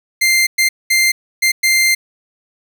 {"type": "tone bursts at uneven times", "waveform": "sawtooth", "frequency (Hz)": 2093, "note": "C7", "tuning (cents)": 0, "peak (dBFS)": -7, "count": 5, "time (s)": [[0.21, 0.47], [0.58, 0.69], [0.9, 1.12], [1.42, 1.52], [1.63, 1.95]], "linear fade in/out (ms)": 10, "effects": ["8-bit"]}